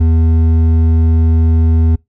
triangle tone with hard clipping, 81.2 Hz, E2, 26 cents flat, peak -9 dBFS, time 0-1.96 s, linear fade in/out 10 ms, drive 11 dB, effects noise-tail reverb RT60 0.2 s tail -25 dB re dry

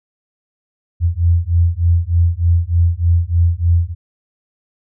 sine beating tone pair, 83.9 / 87.2 Hz, E2 / F2, +31 / -2 cents, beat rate 3.3 Hz, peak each -14 dBFS, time 1-3.95 s, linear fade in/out 50 ms, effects none

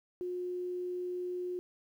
sine tone, 359.4 Hz, F4, 50 cents sharp, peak -34 dBFS, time 0.21-1.59 s, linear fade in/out 0 ms, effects 11-bit

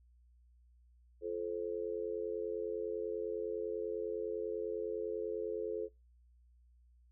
sine tone with amplitude modulation, 435.7 Hz, A4, 17 cents flat, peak -31 dBFS, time 1.21-5.89 s, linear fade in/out 50 ms, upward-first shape sine, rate 90 Hz, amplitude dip 100%, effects noise-tail reverb RT60 0.2 s tail -21 dB re dry + added 60 Hz sine -62 dBFS peak until 7.11 s

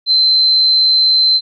sine tone, 4088 Hz, C8, 41 cents flat, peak -8 dBFS, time 0.06-1.41 s, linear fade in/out 50 ms, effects none

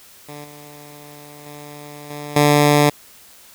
10% pulse tone with level steps, 146.83 Hz, D3, in tune, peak -25 / -31 / -27 / -21 / -3 dBFS, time 0.28-2.9 s, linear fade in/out 10 ms, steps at 0.44 / 1.46 / 2.1 / 2.36 s, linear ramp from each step 5 ms, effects white hiss -46 dBFS RMS until 3.54 s

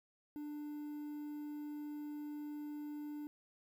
triangle tone with quantisation, 296.4 Hz, D4, 16 cents sharp, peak -40 dBFS, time 0.36-3.27 s, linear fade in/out 0 ms, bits 11, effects none

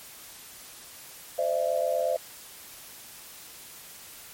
sine tone cluster, 517 / 603 / 671 Hz, C5 / D5 / E5, -21 / +46 / +31 cents, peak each -28 dBFS, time 1.38-2.17 s, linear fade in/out 10 ms, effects white hiss -46 dBFS RMS until 4.33 s + MP3 64 kbps

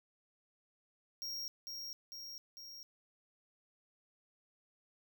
square tone with echo, 5588 Hz, F8, in tune, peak -40 dBFS, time 1.22-1.48 s, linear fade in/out 0 ms, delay 450 ms, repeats 3, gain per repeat -3 dB, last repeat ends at 2.83 s, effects none

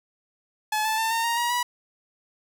sawtooth tone with pitch steps, 857 / 875.5 / 894.4 / 913.7 / 933.5 / 953.7 / 974.3 Hz, A5 / A5 / A5 / A#5 / A#5 / A#5 / B5, -46 / -9 / +28 / -35 / +2 / +39 / -24 cents, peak -19 dBFS, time 0.72-1.63 s, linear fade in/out 5 ms, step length 130 ms, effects none

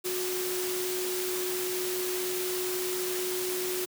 sine tone in noise, 365.9 Hz, F#4, 19 cents flat, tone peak -31 dBFS, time 0.04-3.86 s, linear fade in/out 20 ms, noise white, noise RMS -34 dBFS, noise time 0.04-3.86 s, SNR 0 dB, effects high-pass 150 Hz 12 dB/octave

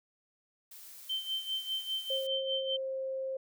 blue noise, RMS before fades -50 dBFS, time 0.71-2.27 s, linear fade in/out 5 ms
sine tone with tremolo, 3106 Hz, G7, 17 cents flat, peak -30 dBFS, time 1.09-2.77 s, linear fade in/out 10 ms, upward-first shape sine, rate 5 Hz, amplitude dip 75%
sine tone with pitch glide, 534 to 530 Hz, C5 to C5, +35 to +22 cents, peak -33 dBFS, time 2.1-3.37 s, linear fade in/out 5 ms, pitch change -13 cents, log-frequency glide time 2.36-3 s
effects none

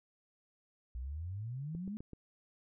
sine exponential sweep, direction up, 58.27 to 220 Hz, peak -38 dBFS, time 0.95-1.97 s, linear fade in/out 0 ms
click train, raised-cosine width 3 ms, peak -34 dBFS, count 4, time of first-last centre 1.75-2.133 s, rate 7.83 Hz
effects none

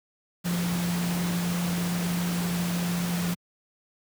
sine tone in noise, 174.61 Hz, F3, in tune, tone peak -25 dBFS, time 0.44-3.35 s, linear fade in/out 20 ms, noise pink, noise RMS -33 dBFS, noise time 0.44-3.35 s, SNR +5 dB, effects high-pass 100 Hz 12 dB/octave

